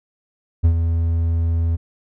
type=tone with ADSR envelope; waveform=triangle; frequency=83.1 Hz; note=E2; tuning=15 cents sharp; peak=-7 dBFS; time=0.63-1.77 s; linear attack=21 ms; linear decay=81 ms; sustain=-7 dB; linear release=22 ms; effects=none